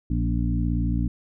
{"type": "harmonic tone with a mistuned harmonic", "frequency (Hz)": 58.27, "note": "A#1", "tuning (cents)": 0, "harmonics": [1, 2, 3, 4, 5], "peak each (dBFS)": [-24, -27, -29, -30, -31], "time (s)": [0.1, 1.08], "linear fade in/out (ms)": 5, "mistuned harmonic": 4, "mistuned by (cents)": 25, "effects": []}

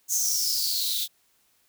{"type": "noise with high-pass filter sweep", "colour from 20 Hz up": "blue", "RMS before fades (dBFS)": -26, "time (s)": [0.08, 1.08], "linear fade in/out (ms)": 50, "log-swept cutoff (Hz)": [6600, 3500], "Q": 9.7, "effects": ["white hiss -66 dBFS RMS until 1.68 s"]}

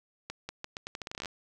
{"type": "accelerating click train", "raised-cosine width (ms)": 0.2, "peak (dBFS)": -20, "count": 16, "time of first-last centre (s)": [0.3, 1.258], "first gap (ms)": 190, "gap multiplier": 0.81, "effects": []}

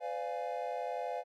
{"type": "chord", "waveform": "triangle", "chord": "B diminished seventh", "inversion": "none", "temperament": "equal with one note detuned", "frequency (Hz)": [506.9, 587.3, 698.5, 830.6], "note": ["B4", "D5", "F5", "Ab5"], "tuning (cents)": [45, 0, 0, 0], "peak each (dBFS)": [-38, -40, -37, -40], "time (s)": [0, 1.24], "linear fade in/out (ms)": 50, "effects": []}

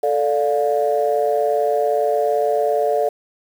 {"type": "chord", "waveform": "sine", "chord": "D minor", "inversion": "second", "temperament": "just", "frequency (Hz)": [440.5, 587.3, 704.8], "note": ["A4", "D5", "F5"], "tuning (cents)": [2, 0, 16], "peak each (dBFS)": [-19, -19, -20], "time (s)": [0.03, 3.09], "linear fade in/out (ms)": 5, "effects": ["tanh soft clip ceiling -7 dBFS", "7-bit"]}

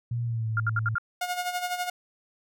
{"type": "tone with pitch glide", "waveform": "sine", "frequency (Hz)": [118.6, 110.66], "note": ["A#2", "A2"], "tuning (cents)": [30, 10], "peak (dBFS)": -26, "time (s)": [0.11, 0.95], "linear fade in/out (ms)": 5, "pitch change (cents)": -120, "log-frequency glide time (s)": [0.24, 0.47]}
{"type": "tone bursts", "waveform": "sine", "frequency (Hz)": 1400, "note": "F6", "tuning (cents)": 4, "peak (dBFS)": -23, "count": 5, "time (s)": [0.57, 0.983], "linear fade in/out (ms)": 2, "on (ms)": 29, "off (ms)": 67}
{"type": "tone with tremolo", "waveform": "sawtooth", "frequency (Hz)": 718, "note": "F5", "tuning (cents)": 48, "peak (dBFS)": -22, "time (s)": [1.21, 1.9], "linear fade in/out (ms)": 5, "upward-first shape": "sine", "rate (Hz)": 12, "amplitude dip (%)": 65}
{"effects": []}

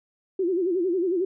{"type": "tone with vibrato", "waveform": "sine", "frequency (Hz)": 359.5, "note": "F#4", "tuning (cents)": -50, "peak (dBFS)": -21, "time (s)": [0.39, 1.25], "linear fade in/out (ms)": 5, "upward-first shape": "sine", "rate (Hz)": 11, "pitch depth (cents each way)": 130, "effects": []}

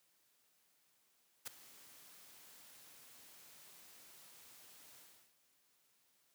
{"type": "noise with ADSR envelope", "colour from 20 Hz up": "white", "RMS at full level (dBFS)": -41, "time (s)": [1.45, 5.35], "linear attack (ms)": 23, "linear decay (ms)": 7, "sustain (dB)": -19, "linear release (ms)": 370, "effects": ["white hiss -75 dBFS RMS until 6.34 s", "high-pass 100 Hz 12 dB/octave"]}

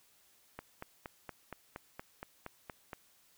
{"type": "click train", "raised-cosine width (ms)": 0.5, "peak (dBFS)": -27, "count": 11, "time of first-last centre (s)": [0.59, 2.932], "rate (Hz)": 4.27, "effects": ["white hiss -67 dBFS RMS until 3.37 s"]}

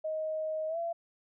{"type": "tone with pitch glide", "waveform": "sine", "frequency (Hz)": [627, 675.9], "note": ["D#5", "E5"], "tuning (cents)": [13, 43], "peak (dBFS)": -31, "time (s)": [0.04, 0.93], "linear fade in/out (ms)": 10, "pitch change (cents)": 130, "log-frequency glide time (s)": [0.68, 0.78], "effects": []}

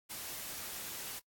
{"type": "noise", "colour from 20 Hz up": "white", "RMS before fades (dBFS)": -43, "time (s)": [0.09, 1.2], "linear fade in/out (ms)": 20, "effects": ["noise-tail reverb RT60 0.1 s tail -24 dB re dry", "AAC 64 kbps"]}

